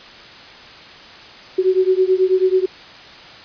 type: beating tone pair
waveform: sine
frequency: 370 / 379.2 Hz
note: F#4 / F#4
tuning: 0 / +43 cents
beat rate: 9.2 Hz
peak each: -15 / -16 dBFS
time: 1.58-2.66 s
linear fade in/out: 10 ms
effects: white hiss -39 dBFS RMS until 3.44 s + resampled to 11025 Hz